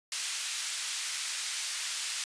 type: band-pass noise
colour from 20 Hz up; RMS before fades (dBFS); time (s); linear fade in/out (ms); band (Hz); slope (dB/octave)
white; -35; 0.12-2.24; 2; 1800 to 8300; 12
effects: resampled to 22050 Hz